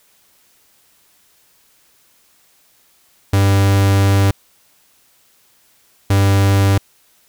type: tone pair in turn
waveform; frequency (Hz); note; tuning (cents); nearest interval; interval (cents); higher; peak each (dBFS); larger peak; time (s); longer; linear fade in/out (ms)
45% pulse; 98.6 / 98.6; G2 / G2; +11 / +11; unison; 0; neither; -10; neither; 3.33-4.31 / 6.1-6.78; first; 5
effects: white hiss -55 dBFS RMS until 7.28 s